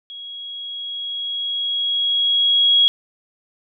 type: tone with level ramp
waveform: sine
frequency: 3313 Hz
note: G#7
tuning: 5 cents flat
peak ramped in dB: -32 to -10 dBFS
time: 0.1-2.88 s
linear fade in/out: 0 ms
effects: none